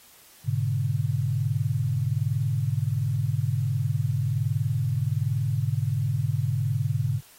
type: chord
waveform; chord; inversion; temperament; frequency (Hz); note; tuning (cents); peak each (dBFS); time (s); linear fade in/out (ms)
sine; G# diminished; none; equal with one note detuned; 103.83 / 123.47 / 144.81; G#2 / B2 / D3; 0 / 0 / -24; -27; 0.44-7.21; 50
effects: white hiss -53 dBFS RMS until 7.38 s + AAC 48 kbps